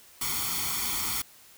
white noise with comb filter, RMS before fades -30 dBFS, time 0.21-1.22 s, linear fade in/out 5 ms, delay 0.9 ms, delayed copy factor +0.8, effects white hiss -54 dBFS RMS until 1.57 s

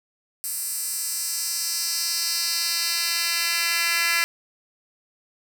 10% pulse tone with high-pass filter sweep, 338.2 Hz, E4, 44 cents sharp, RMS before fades -25 dBFS, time 0.44-4.24 s, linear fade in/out 0 ms, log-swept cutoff 9400 to 2300 Hz, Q 1.5, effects none

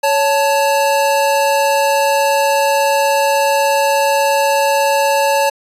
square tone pair together, 558.5 / 880 Hz, C#5 / A5, +13 / 0 cents, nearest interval minor sixth, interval 787 cents, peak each -15 dBFS, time 0.03-5.5 s, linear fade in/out 10 ms, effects resampled to 32000 Hz

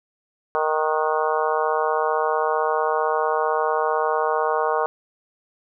harmonic tone with a mistuned harmonic, 155.56 Hz, D#3, in tune, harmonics 3 / 4 / 5 / 6 / 7 / 8 / 9, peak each -24 / -26 / -26 / -27 / -26 / -30 / -32 dBFS, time 0.55-4.86 s, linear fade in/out 0 ms, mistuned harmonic 9, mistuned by +67 cents, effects none

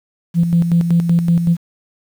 sine tone with tremolo, 170 Hz, F3, 46 cents flat, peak -8 dBFS, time 0.34-1.57 s, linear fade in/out 50 ms, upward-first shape square, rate 5.3 Hz, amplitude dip 55%, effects tanh soft clip ceiling -4 dBFS + 7-bit

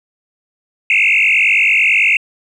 sine tone with frequency modulation, 2434 Hz, D#7, 39 cents flat, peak -8 dBFS, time 0.9-2.17 s, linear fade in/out 2 ms, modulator 49 Hz, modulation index 6.4, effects tanh soft clip ceiling -4 dBFS

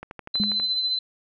click train, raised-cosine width 0.5 ms, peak -21 dBFS, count 8, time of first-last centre 0.03-0.599 s, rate 12.3 Hz
sine tone with tremolo, 4046 Hz, B7, 41 cents sharp, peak -20 dBFS, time 0.34-0.99 s, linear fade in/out 5 ms, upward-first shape triangle, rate 14 Hz, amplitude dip 45%
sine tone with exponential decay, 207.7 Hz, G#3, in tune, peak -20 dBFS, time 0.4-0.71 s, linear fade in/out 0 ms, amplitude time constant 67 ms
effects none

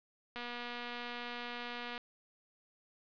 click train, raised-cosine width 0.3 ms, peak -27 dBFS, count 391, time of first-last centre 0.36-1.978 s, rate 241 Hz, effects resampled to 11025 Hz + 10-bit

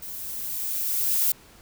violet noise with level ramp, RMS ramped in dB -37 to -21 dBFS, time 0.02-1.32 s, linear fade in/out 5 ms, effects pink hiss -52 dBFS RMS until 1.61 s

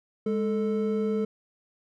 triangle tone pair together, 207.2 / 440 Hz, G#3 / A4, -4 / 0 cents, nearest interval octave + minor second, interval 1304 cents, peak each -25 dBFS, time 0.26-1.25 s, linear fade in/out 5 ms, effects none

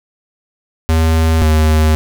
square tone pair in turn, 80.5 / 77.98 Hz, E2 / D#2, -41 / +4 cents, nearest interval minor second, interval 55 cents, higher first, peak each -10 / -9 dBFS, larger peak second, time 0.89-1.42 / 1.42-1.95 s, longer neither, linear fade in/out 0 ms, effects none

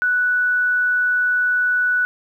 sine tone, 1480 Hz, F#6, in tune, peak -15 dBFS, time 0.02-2.05 s, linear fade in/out 0 ms, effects 9-bit

